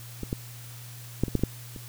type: clicks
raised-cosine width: 3 ms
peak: -19 / -15 / -10 / -20 / -10 / -27 / -9 / -26 dBFS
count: 8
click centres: 0.233 / 0.329 / 1.236 / 1.282 / 1.353 / 1.394 / 1.436 / 1.762 s
effects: added 119 Hz sine -42 dBFS peak until 1.88 s + white hiss -47 dBFS RMS until 1.88 s